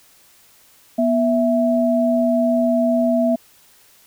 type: tone pair together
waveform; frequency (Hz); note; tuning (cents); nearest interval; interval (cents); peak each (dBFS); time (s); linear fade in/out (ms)
sine; 243.1 / 659.3; B3 / E5; -27 / 0; octave + perfect fourth; 1727; -17; 0.98-3.36; 10
effects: white hiss -52 dBFS RMS until 4.06 s